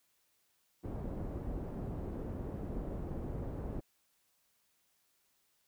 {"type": "low-pass noise", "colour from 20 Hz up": "pink", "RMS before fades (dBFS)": -40, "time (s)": [0.83, 3.81], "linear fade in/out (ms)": 20, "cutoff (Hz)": 470, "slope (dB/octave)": 12, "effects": ["white hiss -75 dBFS RMS until 5.67 s"]}